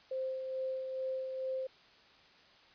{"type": "tone with tremolo", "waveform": "sine", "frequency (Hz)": 523.3, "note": "C5", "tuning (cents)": 0, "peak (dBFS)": -33, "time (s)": [0.11, 1.67], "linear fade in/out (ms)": 5, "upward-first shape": "sine", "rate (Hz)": 2.3, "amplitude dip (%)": 40, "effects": ["white hiss -61 dBFS RMS until 2.74 s", "resampled to 11025 Hz"]}